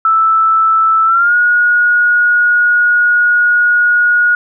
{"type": "tone with pitch glide", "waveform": "sine", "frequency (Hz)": [1318.5, 1446.2], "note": ["E6", "F#6"], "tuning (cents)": [0, -40], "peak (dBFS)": -7, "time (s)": [0.05, 4.35], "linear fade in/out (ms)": 2, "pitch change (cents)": 160, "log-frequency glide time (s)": [1.05, 1.35], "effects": []}